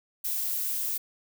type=noise; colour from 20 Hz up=violet; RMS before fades=-30 dBFS; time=0.24-0.98 s; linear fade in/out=10 ms; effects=none